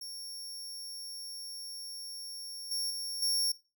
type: tone with level steps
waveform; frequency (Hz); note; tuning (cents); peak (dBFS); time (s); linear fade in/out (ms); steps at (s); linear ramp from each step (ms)
sawtooth; 5500; F8; -27; -38 / -29 / -33 / -25; 0.01-3.52; 5; 2.71 / 2.9 / 3.22; 5
effects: noise-tail reverb RT60 0.3 s tail -21 dB re dry